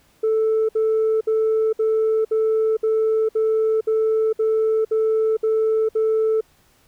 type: tone bursts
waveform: sine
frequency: 440 Hz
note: A4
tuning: in tune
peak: -14 dBFS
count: 12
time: 0.23-6.41 s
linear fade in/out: 10 ms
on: 460 ms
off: 60 ms
effects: tanh soft clip ceiling -14 dBFS + pink hiss -58 dBFS RMS until 6.87 s